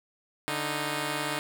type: tone pair together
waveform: 5% pulse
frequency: 146.68 / 311.1 Hz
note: D3 / D#4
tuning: -2 / 0 cents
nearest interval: octave + minor second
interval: 1302 cents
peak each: -21 / -20 dBFS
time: 0.48-1.39 s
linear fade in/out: 0 ms
effects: none